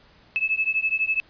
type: beating tone pair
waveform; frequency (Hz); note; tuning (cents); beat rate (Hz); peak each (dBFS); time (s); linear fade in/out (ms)
sine; 2598 / 2610; E7 / E7; -26 / -18; 12; -24; 0.36-1.2; 0
effects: pink hiss -55 dBFS RMS until 1.29 s + resampled to 11025 Hz